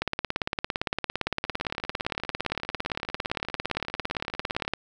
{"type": "two click trains", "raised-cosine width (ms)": 0.3, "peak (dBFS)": [-23, -10], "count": [65, 84], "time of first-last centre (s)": [[1.45, 4.65], [0.02, 4.736]], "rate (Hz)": [20, 17.6], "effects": []}